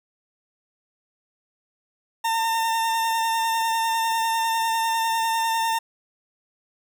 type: tone with vibrato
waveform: 40% pulse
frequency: 906 Hz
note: A#5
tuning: 50 cents flat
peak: -20 dBFS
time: 2.24-5.79 s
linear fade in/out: 10 ms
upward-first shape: sine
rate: 10 Hz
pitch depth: 16 cents each way
effects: none